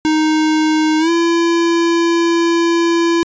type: tone with pitch glide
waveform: square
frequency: 311.1 to 337.3 Hz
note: D#4 to E4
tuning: 0 to +40 cents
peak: -12 dBFS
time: 0.05-3.23 s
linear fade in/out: 0 ms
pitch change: +140 cents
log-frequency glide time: 0.99-1.1 s
effects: resampled to 16000 Hz